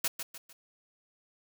white noise with echo, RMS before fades -29 dBFS, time 0.04-0.08 s, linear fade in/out 5 ms, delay 150 ms, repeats 3, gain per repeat -8 dB, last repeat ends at 0.53 s, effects none

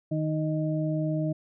harmonic tone, 155.56 Hz, D#3, in tune, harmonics 1 / 2 / 4, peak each -27 / -30 / -33 dBFS, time 0.11-1.33 s, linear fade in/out 10 ms, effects none

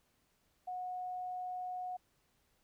sine tone, 730 Hz, F#5, 24 cents flat, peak -38 dBFS, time 0.67-1.97 s, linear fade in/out 10 ms, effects pink hiss -75 dBFS RMS until 2.63 s

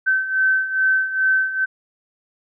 sine beating tone pair, 1536 / 1538.4 Hz, G6 / G6, -36 / -33 cents, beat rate 2.4 Hz, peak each -22 / -17 dBFS, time 0.06-1.66 s, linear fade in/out 20 ms, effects none

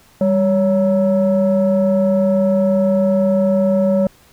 sine tone pair together, 198.1 / 560.3 Hz, G3 / C#5, +18 / +18 cents, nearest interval octave + tritone, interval 1800 cents, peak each -13 dBFS, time 0.21-4.07 s, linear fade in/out 2 ms, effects tanh soft clip ceiling -8 dBFS + pink hiss -50 dBFS RMS until 4.32 s

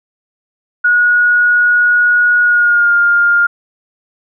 sine tone with pitch glide, 1452 to 1407.4 Hz, F#6 to F6, -33 to +13 cents, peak -7 dBFS, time 0.84-3.47 s, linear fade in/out 10 ms, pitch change -54 cents, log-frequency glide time 2.42-2.95 s, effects none

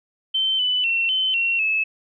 sine tone with pitch steps, 3093 / 2994 / 2713 / 3061 / 2729 / 2600 Hz, G7 / F#7 / E7 / G7 / F7 / E7, -24 / +20 / +49 / -42 / -41 / -24 cents, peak -18 dBFS, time 0.34-1.84 s, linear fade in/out 10 ms, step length 250 ms, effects none

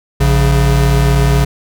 square tone pair together, 58.19 / 138.4 Hz, A#1 / C#3, -2 / -2 cents, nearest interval octave + minor third, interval 1500 cents, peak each -12 dBFS, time 0.2-1.45 s, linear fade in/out 10 ms, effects none

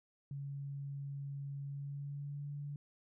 sine tone with pitch glide, 140.1 to 144.12 Hz, C#3 to D3, +19 to -32 cents, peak -40 dBFS, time 0.31-2.76 s, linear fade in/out 2 ms, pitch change +49 cents, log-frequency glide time 1.63-2.51 s, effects none

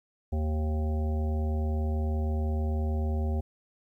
harmonic tone with a mistuned harmonic, 77.2 Hz, D#2, 13 cents flat, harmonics 1 / 3 / 5 / 7 / 9 / 10, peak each -26 / -36 / -40 / -43 / -45 / -46 dBFS, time 0.32-3.41 s, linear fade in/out 10 ms, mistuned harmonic 10, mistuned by +27 cents, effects 11-bit

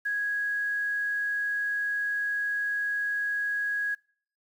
sine tone with quantisation, 1659 Hz, G#6, 2 cents flat, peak -26 dBFS, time 0.05-3.95 s, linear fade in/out 10 ms, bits 9, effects noise-tail reverb RT60 0.5 s tail -24 dB re dry

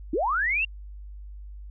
sine linear sweep, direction up, 261.6 to 2794 Hz, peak -22 dBFS, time 0.13-0.65 s, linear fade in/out 5 ms, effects added 50 Hz sine -38 dBFS peak until 1.7 s

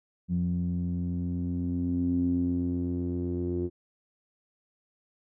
sawtooth tone with low-pass filter sweep, 87.9 Hz, F2, 12 cents sharp, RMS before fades -29 dBFS, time 0.28-3.7 s, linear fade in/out 50 ms, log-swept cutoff 190 to 340 Hz, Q 8.9, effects none

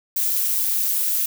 violet noise with amplitude modulation, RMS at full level -18 dBFS, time 0.16-1.26 s, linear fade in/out 5 ms, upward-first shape sine, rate 196 Hz, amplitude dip 75%, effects none

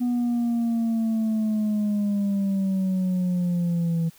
sine linear sweep, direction down, 245.5 to 164 Hz, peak -18 dBFS, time 0-4.1 s, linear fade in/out 20 ms, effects tanh soft clip ceiling -20 dBFS + white hiss -54 dBFS RMS until 4.18 s

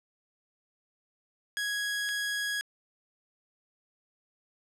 sawtooth tone pair in turn, 1661.2 / 1661.2 Hz, G#6 / G#6, 0 / 0 cents, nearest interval unison, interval 0 cents, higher neither, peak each -26 dBFS, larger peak neither, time 1.57-2.09 / 2.09-2.61 s, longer neither, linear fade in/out 0 ms, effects low-pass 11000 Hz 12 dB/octave

